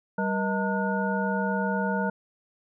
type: tone cluster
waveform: sine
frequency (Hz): 195 / 477.2 / 630 / 904 / 1449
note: G3 / A#4 / D#5 / A5 / F#6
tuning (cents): -9 / +41 / +21 / +47 / -37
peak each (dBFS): -27 / -32 / -33 / -31 / -32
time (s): 0.18-2.1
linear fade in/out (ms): 5
effects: none